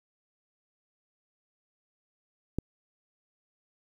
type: click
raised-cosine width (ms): 3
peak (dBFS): -16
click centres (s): 2.586
effects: 9-bit